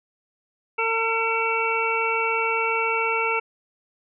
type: harmonic tone with a mistuned harmonic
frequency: 452.7 Hz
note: A4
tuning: 49 cents sharp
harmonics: 1 / 2 / 3 / 5 / 6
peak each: -27 / -27 / -27 / -27 / -27 dBFS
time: 0.78-3.4 s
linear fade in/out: 10 ms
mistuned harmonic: 6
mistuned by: -20 cents
effects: none